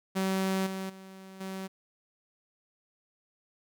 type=tone with level steps; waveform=sawtooth; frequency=190.7 Hz; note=G3; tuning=47 cents flat; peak=-23 / -30 / -42 / -32 dBFS; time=0.15-1.68 s; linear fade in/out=20 ms; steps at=0.66 / 0.89 / 1.4 s; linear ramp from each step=10 ms; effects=none